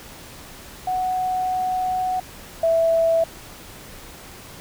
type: tone pair in turn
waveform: sine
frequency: 740 / 659 Hz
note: F#5 / E5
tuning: 0 / -1 cents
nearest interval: major second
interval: 201 cents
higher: first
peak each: -20 / -15 dBFS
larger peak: second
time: 0.87-2.2 / 2.63-3.24 s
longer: first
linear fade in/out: 5 ms
effects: pink hiss -41 dBFS RMS until 4.6 s